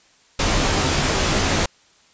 pink noise with comb filter, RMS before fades -19 dBFS, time 0.39-1.66 s, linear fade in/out 5 ms, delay 17 ms, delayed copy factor -0.6, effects white hiss -55 dBFS RMS until 2.13 s + resampled to 16000 Hz

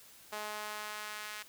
sawtooth tone with high-pass filter sweep, 211.3 Hz, G#3, 30 cents sharp, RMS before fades -42 dBFS, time 0.32-1.43 s, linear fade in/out 10 ms, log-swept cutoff 720 to 1700 Hz, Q 1.1, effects white hiss -57 dBFS RMS until 1.48 s

